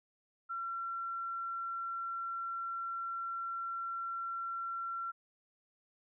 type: tone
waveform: sine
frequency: 1360 Hz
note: F6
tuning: 46 cents flat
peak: -36 dBFS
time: 0.49-5.12 s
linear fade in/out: 20 ms
effects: none